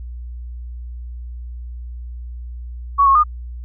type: tone with pitch steps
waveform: sine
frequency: 1120 / 1091 / 1219 Hz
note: C#6 / C#6 / D#6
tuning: +18 / -28 / -36 cents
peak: -9 dBFS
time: 2.98-3.238 s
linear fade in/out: 20 ms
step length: 86 ms
effects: added 60 Hz sine -28 dBFS peak until 3.64 s